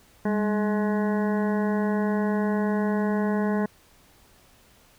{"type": "harmonic tone with a mistuned harmonic", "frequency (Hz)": 211.6, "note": "G#3", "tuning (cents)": 33, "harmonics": [1, 2, 3, 4, 5, 7, 8, 9], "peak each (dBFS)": [-23, -29, -33, -35, -37, -40, -41, -42], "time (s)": [0.25, 3.66], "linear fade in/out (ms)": 5, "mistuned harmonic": 1, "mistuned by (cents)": -65, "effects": ["pink hiss -57 dBFS RMS until 4.98 s"]}